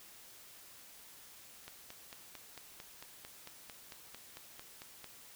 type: click train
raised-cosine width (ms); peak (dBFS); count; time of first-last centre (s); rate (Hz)
0.2; -30; 16; 1.68-5.043; 4.46
effects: white hiss -56 dBFS RMS until 5.35 s